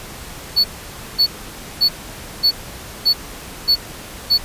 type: tone bursts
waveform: triangle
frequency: 4435 Hz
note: C#8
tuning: in tune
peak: -9 dBFS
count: 7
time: 0.56-4.381 s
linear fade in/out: 20 ms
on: 83 ms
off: 540 ms
effects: pink hiss -34 dBFS RMS until 4.44 s + resampled to 32000 Hz